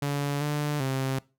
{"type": "tone with pitch steps", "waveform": "sawtooth", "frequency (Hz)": [142.9, 147.8, 133.3], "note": ["D3", "D3", "C3"], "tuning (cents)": [-47, 11, 33], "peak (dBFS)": -22, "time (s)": [0.02, 1.19], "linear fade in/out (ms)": 5, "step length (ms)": 390, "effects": ["noise-tail reverb RT60 0.3 s tail -22 dB re dry"]}